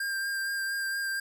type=tone with vibrato; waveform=square; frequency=1595 Hz; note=G6; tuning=30 cents sharp; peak=-30 dBFS; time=0-1.2 s; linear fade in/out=5 ms; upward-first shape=sine; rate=4.3 Hz; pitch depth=18 cents each way; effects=none

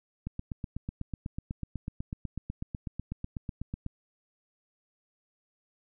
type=click train; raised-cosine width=5 ms; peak=-22 dBFS; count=30; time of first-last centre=0.27-3.864 s; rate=8.07 Hz; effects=none

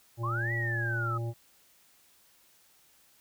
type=harmonic tone; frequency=116.54 Hz; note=A#2; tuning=in tune; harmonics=1 / 3 / 5 / 7; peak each=-31 / -41 / -45 / -48 dBFS; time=0.17-1.34 s; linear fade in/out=50 ms
type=linear two-way sweep; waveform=sine; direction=up then down; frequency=1012 to 1975.5 to 1249 Hz; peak=-31 dBFS; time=0.23-1.18 s; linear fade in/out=10 ms; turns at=0.53 s
effects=white hiss -63 dBFS RMS until 3.2 s

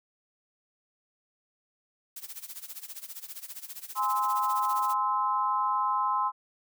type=noise with tremolo; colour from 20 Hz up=blue; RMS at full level=-39 dBFS; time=2.16-4.94 s; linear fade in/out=5 ms; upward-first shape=sine; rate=15 Hz; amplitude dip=85%
type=chord; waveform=sine; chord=Ab augmented; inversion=none; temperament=just; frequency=830.6 / 1038.3 / 1297.8 Hz; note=Ab5 / C6 / E6; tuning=0 / -14 / -27 cents; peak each=-32 / -26 / -32 dBFS; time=3.95-6.32 s; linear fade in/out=50 ms
effects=none

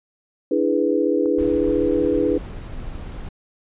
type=chord; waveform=sine; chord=E dominant seventh; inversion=third; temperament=equal; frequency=293.7 / 329.6 / 415.3 / 493.9 Hz; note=D4 / E4 / G#4 / B4; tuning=0 / 0 / 0 / 0 cents; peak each=-22 dBFS; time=0.51-2.38 s; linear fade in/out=5 ms
type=clicks; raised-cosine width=1 ms; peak=-26 dBFS; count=2; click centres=1.258 / 1.643 s
type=noise; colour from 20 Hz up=brown; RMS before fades=-32 dBFS; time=1.38-3.29 s; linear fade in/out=5 ms
effects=resampled to 8000 Hz

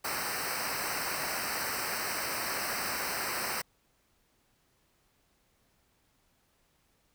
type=noise with comb filter; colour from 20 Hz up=pink; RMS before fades=-34 dBFS; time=0.04-3.62 s; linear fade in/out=10 ms; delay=0.29 ms; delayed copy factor=-1; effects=pink hiss -71 dBFS RMS until 7.14 s

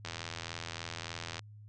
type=click train; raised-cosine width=0.2 ms; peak=-21 dBFS; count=113; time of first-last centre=0.05-1.393 s; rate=83.4 Hz; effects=added 105 Hz sine -49 dBFS peak until 1.68 s + resampled to 22050 Hz

